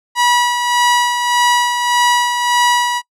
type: tone with tremolo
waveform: sawtooth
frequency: 970 Hz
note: B5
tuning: 31 cents flat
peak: -6 dBFS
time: 0.15-3.02 s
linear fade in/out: 50 ms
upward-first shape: sine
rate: 1.7 Hz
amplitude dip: 50%
effects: noise-tail reverb RT60 0.1 s tail -25 dB re dry + low-pass 10000 Hz 12 dB/octave